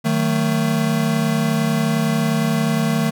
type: chord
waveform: square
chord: D# diminished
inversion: none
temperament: just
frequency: 155.56 / 186.68 / 224 Hz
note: D#3 / F#3 / A3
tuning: 0 / +16 / +31 cents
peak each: -21 / -26 / -20 dBFS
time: 0.04-3.11 s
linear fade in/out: 20 ms
effects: none